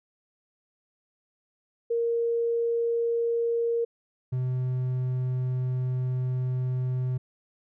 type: tone pair in turn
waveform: sine / triangle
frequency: 466.2 / 127.39 Hz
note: A#4 / C3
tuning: 0 / -46 cents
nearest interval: octave + minor seventh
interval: 2246 cents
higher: first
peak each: -23 dBFS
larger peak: neither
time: 1.9-3.85 / 4.32-7.18 s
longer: second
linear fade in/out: 10 ms
effects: none